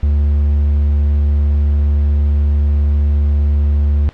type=tone; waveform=triangle; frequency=72.7 Hz; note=D2; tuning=17 cents flat; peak=-8 dBFS; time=0.03-4.09 s; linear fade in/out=0 ms; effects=pink hiss -43 dBFS RMS until 4.13 s + low-pass 3000 Hz 12 dB/octave

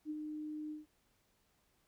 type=tone with ADSR envelope; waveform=sine; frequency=304.7 Hz; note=D#4; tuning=36 cents flat; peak=-36 dBFS; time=0.05-0.86 s; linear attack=51 ms; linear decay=36 ms; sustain=-4 dB; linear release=150 ms; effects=pink hiss -75 dBFS RMS until 1.87 s

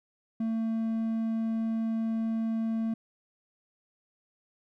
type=tone; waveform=triangle; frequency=224.6 Hz; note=A3; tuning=36 cents sharp; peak=-25 dBFS; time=0.4-2.94 s; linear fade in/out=5 ms; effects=none

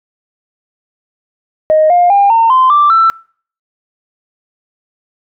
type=tone with pitch steps; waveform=sine; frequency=622.3 / 706.6 / 802.4 / 911.1 / 1034.6 / 1174.7 / 1333.9 Hz; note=D#5 / F5 / G5 / A#5 / C6 / D6 / E6; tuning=0 / +20 / +40 / -40 / -20 / 0 / +20 cents; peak=-4 dBFS; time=1.7-3.1 s; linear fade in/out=0 ms; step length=200 ms; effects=noise-tail reverb RT60 0.5 s tail -26 dB re dry + tanh soft clip ceiling -1 dBFS

